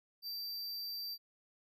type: tone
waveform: square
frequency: 4679 Hz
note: D8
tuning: 7 cents flat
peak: -40 dBFS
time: 0.22-1.18 s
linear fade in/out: 50 ms
effects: none